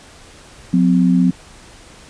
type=tone pair together; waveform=sine; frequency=180.3 / 256.4 Hz; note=F#3 / C4; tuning=-45 / -35 cents; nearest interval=tritone; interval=610 cents; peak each=-12 / -14 dBFS; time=0.73-1.31 s; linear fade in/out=10 ms; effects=pink hiss -42 dBFS RMS until 2.09 s + resampled to 22050 Hz